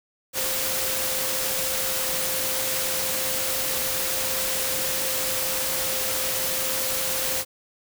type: tone in noise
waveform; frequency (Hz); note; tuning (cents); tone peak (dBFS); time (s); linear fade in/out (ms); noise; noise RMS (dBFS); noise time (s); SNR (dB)
sine; 523.3; C5; 0; -34; 0.33-7.45; 50; white; -26; 0.33-7.45; -11
effects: none